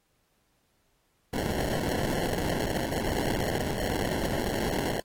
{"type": "noise with sample-and-hold", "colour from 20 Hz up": "violet", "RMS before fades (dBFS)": -29, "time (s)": [1.33, 5], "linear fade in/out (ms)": 2, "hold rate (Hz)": 1225, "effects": ["pink hiss -72 dBFS RMS until 5.04 s", "AAC 48 kbps"]}